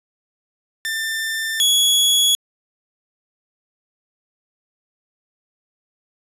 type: tone pair in turn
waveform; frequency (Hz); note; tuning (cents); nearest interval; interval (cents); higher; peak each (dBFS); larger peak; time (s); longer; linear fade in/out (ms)
sawtooth; 1787 / 3361; A6 / G#7; +26 / +20; major seventh; 1094; second; -18 / -10; second; 0.85-1.6 / 1.6-2.35; neither; 0
effects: resampled to 32000 Hz